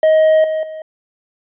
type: tone with level steps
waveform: triangle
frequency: 629 Hz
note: D#5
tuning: 19 cents sharp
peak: -6 / -14 / -24 dBFS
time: 0.03-0.82 s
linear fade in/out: 2 ms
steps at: 0.44 / 0.63 s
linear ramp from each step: 2 ms
effects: resampled to 8000 Hz